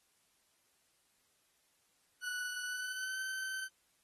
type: tone with pitch glide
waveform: 40% pulse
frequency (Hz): 1479 to 1537.4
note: F#6 to G6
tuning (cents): -1 to -34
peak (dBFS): -37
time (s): 2.21-3.69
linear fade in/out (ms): 50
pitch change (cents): +67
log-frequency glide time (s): 2.64-3.2
effects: white hiss -74 dBFS RMS until 4.03 s + AAC 32 kbps